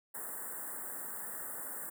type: band-stop noise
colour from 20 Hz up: white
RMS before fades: -42 dBFS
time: 0.14-1.9 s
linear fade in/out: 10 ms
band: 1900 to 7600 Hz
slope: 96 dB/octave
effects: high-pass 200 Hz 12 dB/octave